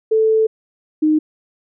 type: tone pair in turn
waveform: sine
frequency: 440 / 308.3 Hz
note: A4 / D#4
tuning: 0 / -16 cents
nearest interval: tritone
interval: 616 cents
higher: first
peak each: -11 dBFS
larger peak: neither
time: 0.11-0.47 / 1.02-1.19 s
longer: first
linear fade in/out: 10 ms
effects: none